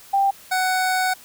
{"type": "tone pair in turn", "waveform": ["sine", "25% pulse"], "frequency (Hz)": [789, 744.7], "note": ["G5", "F#5"], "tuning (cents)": [11, 11], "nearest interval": "minor second", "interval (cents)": 100, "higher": "first", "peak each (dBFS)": -15, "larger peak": "neither", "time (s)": [[0.13, 0.31], [0.51, 1.14]], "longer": "second", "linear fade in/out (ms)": 10, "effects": ["white hiss -46 dBFS RMS until 1.24 s"]}